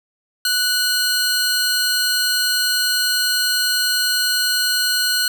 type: tone pair together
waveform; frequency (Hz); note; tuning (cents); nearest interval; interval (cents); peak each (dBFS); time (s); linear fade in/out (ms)
sawtooth; 1480 / 4190; F#6 / C8; 0 / +2; octave + tritone; 1802; -16; 0.45-5.28; 2
effects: none